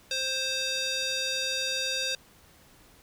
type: tone with band-pass filter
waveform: square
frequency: 526 Hz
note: C5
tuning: 9 cents sharp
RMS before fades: -30 dBFS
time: 0.11-2.15 s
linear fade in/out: 2 ms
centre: 4300 Hz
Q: 2
effects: pink hiss -57 dBFS RMS until 3.02 s